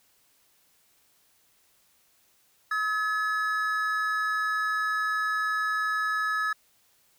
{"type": "tone pair together", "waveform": "triangle", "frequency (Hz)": [1280, 1708.6], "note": ["D#6", "G#6"], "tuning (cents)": [49, 49], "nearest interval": "perfect fourth", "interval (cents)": 500, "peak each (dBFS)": -26, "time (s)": [2.71, 6.53], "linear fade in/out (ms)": 5, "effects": ["white hiss -65 dBFS RMS until 7.18 s"]}